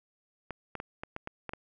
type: clicks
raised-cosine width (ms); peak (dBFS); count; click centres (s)
0.5; -22; 8; 0.507 / 0.753 / 0.801 / 1.035 / 1.164 / 1.274 / 1.493 / 1.535
effects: none

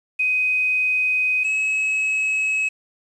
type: tone pair in turn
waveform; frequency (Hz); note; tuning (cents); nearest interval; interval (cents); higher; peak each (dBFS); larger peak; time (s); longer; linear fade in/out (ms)
sine / triangle; 2509 / 2569; D#7 / E7; +14 / -45; unison; 41; second; -17; neither; 0.19-1.44 / 1.44-2.69; neither; 10
effects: resampled to 24000 Hz + 8-bit

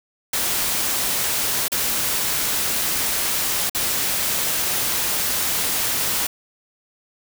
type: noise with dropouts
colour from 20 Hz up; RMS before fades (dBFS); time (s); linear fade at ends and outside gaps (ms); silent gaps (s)
white; -22; 0.33-6.27; 5; 1.682-1.718 / 3.697-3.747
effects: none

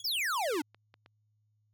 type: tone with exponential decay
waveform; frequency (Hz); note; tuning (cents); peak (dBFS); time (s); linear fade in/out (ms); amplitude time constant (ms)
25% pulse; 3353; G#7; +16; -38; 0-0.08; 2; 17
type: exponential sweep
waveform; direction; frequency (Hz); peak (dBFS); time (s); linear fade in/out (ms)
square; down; 5680 to 274.7; -30; 0.04-0.62; 10
type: clicks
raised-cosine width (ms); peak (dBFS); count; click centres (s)
0.3; -38; 5; 0.541 / 0.601 / 0.746 / 0.941 / 1.061
effects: added 106 Hz sine -70 dBFS peak until 1.73 s

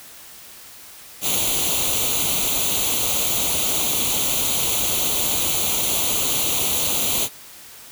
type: noise with comb filter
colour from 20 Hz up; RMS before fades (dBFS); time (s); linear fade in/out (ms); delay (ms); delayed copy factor
white; -21; 1.21-7.29; 50; 0.29; +0.8
effects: white hiss -42 dBFS RMS until 7.91 s

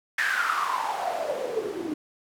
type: noise with band-pass filter sweep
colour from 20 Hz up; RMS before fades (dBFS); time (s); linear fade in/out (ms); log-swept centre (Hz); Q
white; -28; 0.18-1.94; 5; 1800 to 300; 8
effects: none

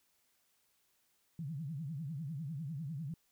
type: tone with vibrato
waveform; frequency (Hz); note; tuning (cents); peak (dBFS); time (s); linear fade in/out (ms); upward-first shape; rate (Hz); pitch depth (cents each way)
sine; 150; D3; +37; -38; 1.39-3.14; 2; triangle; 10; 280
effects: white hiss -75 dBFS RMS until 3.31 s

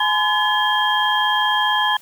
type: tone cluster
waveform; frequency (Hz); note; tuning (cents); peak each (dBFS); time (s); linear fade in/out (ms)
sine; 844 / 1019 / 1711 / 3212; G#5 / C6 / A6 / G7; +28 / -46 / -49 / +41; -21; 0-1.97; 5
effects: white hiss -47 dBFS RMS until 2.01 s

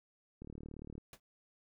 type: click train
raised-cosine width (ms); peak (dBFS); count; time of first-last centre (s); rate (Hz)
3; -35; 22; 0.42-0.98; 37.5
type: noise with exponential decay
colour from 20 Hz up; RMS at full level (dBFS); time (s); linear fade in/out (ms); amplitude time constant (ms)
pink; -47; 1.13-1.2; 2; 15
effects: none

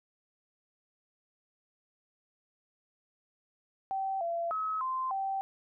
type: tone with pitch steps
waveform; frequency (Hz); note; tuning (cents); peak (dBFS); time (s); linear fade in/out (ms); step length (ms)
sine; 773 / 679 / 1282 / 1040 / 777; G5 / F5 / E6 / C6 / G5; -24 / -49 / -49 / -11 / -16; -30; 3.91-5.41; 0; 300
effects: none

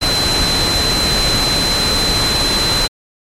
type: tone in noise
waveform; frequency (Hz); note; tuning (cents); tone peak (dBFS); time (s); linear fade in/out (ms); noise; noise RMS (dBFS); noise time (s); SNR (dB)
sine; 4060; B7; +47; -15; 0.01-2.88; 20; pink; -17; 0.01-2.88; -1
effects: low-pass 10000 Hz 12 dB/octave + MP3 64 kbps

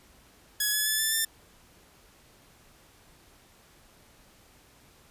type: tone with pitch steps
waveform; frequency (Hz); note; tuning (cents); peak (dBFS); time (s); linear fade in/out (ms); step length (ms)
5% pulse; 1684 / 1708.5 / 1733.3 / 1758.6 / 1784.1; G#6 / G#6 / A6 / A6 / A6; +24 / +49 / -26 / -1 / +24; -14; 0.6-1.25; 5; 130
effects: pink hiss -58 dBFS RMS until 5.1 s + resampled to 32000 Hz

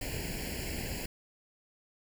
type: noise with comb filter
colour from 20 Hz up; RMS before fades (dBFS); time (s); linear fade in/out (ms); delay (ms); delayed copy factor
pink; -37; 0.01-1.06; 5; 0.41; +1
effects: none

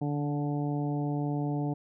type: harmonic tone with a mistuned harmonic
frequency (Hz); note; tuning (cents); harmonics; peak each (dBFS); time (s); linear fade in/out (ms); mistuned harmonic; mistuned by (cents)
145.4; D3; -17; 1 / 2 / 3 / 4 / 5 / 6; -30 / -32 / -40 / -44 / -40 / -45; 0.01-1.74; 10; 1; +19
effects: none

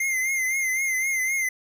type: tone with vibrato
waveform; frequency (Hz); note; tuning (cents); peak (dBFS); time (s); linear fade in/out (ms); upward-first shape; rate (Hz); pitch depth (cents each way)
square; 2093; C7; 0; -23; 0-1.49; 5; triangle; 3.9; 66
effects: none

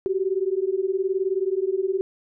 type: beating tone pair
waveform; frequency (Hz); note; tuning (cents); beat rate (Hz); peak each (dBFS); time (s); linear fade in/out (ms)
sine; 372.3 / 391.3; F#4 / G4; +11 / -3; 19; -24; 0.06-2.01; 0
effects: none

